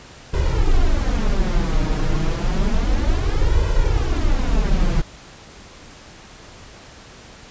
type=noise with flanger; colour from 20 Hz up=brown; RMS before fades=-17 dBFS; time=0.33-5.02 s; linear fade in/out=10 ms; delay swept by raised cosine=2 to 6.5 ms; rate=0.3 Hz; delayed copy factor=+1; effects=pink hiss -42 dBFS RMS until 7.5 s + resampled to 16000 Hz